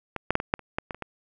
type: clicks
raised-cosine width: 0.5 ms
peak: -15 / -7 / -6 / -15 / -6 / -29 / -11 / -17 / -26 / -18 dBFS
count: 10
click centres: 0.163 / 0.306 / 0.354 / 0.401 / 0.539 / 0.593 / 0.785 / 0.908 / 0.946 / 1.023 s
effects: none